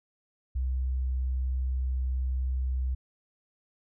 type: tone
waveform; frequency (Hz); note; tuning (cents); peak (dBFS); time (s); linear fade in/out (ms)
sine; 64.2; C2; -32; -26; 0.55-2.95; 10
effects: none